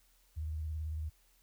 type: tone with vibrato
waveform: sine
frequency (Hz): 77.9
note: D#2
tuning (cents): +3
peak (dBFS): -35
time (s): 0.36-1.1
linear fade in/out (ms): 20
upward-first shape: sine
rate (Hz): 18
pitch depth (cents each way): 61
effects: added 41 Hz sine -68 dBFS peak until 1.42 s + white hiss -70 dBFS RMS until 1.42 s